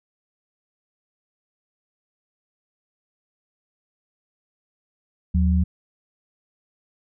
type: tone pair together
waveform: sine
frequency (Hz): 76.7 / 182.3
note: D#2 / F#3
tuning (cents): -24 / -25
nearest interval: octave + minor third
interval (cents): 1499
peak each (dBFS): -17 / -21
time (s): 5.34-5.64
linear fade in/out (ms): 10
effects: none